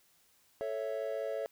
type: chord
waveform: triangle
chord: A major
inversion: none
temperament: equal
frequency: 440 / 554.4 / 659.3 Hz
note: A4 / C#5 / E5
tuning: 0 / 0 / 0 cents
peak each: -37 / -35 / -37 dBFS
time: 0.61-1.46 s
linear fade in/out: 0 ms
effects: white hiss -68 dBFS RMS until 1.51 s